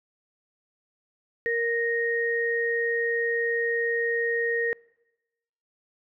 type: tone pair together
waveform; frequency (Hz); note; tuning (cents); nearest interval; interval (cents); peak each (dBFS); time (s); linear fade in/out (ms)
sine; 466.2 / 1863; A#4 / A#6; 0 / -2; 2 octaves; 2398; -26; 1.46-4.73; 0
effects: noise-tail reverb RT60 1.0 s tail -25 dB re dry